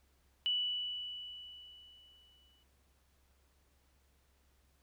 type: tone with exponential decay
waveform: sine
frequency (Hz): 2960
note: F#7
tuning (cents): 0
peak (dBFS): -29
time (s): 0.46-2.63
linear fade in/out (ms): 0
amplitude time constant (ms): 470
effects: added 67 Hz sine -70 dBFS peak until 4.82 s + pink hiss -74 dBFS RMS until 4.82 s